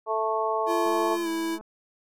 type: harmonic tone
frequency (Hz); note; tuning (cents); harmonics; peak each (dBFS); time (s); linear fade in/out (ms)
220; A3; 0; 2 / 3 / 4 / 5; -29 / -29 / -29 / -29; 0.06-1.18; 50
type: tone with pitch glide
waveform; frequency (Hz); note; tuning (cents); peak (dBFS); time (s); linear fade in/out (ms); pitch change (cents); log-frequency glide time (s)
square; 342.5 to 329.1; F4 to E4; -34 to -3; -27; 0.66-1.59; 50; -69; 1.22-1.28
type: click train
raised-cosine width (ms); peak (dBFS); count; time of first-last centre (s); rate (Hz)
1; -32; 163; 0.86-1.61; 216
effects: none